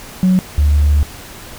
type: tone pair in turn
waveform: sine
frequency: 185 / 73.42 Hz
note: F#3 / D2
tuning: 0 / 0 cents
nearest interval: octave + major third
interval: 1600 cents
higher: first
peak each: -7 dBFS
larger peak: neither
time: 0.23-0.39 / 0.58-1.03 s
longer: second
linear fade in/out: 0 ms
effects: tanh soft clip ceiling -5 dBFS + pink hiss -34 dBFS RMS until 1.58 s